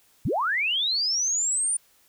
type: linear sweep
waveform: sine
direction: up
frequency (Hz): 62 to 9300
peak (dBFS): -22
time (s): 0.25-1.77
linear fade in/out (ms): 5
effects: white hiss -61 dBFS RMS until 2.08 s